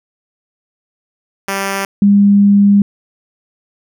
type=tone pair in turn; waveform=5% pulse / sine; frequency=196 / 201.7 Hz; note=G3 / G3; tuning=0 / +50 cents; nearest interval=unison; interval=50 cents; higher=second; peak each=-5 dBFS; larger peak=neither; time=1.48-1.85 / 2.02-2.82 s; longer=second; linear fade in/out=2 ms; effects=none